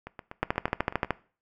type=two click trains; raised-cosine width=0.5 ms; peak=-23 / -9 dBFS; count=9 / 10; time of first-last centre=0.07-1.047 / 0.43-1.107 s; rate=8.19 / 13.3 Hz; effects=noise-tail reverb RT60 0.4 s tail -20 dB re dry